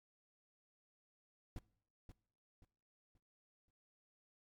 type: noise with echo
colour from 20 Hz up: brown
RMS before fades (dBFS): -45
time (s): 1.56-1.59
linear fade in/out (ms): 2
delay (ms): 530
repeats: 4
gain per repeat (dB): -9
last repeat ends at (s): 3.71
effects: noise-tail reverb RT60 0.6 s tail -21 dB re dry + MP3 96 kbps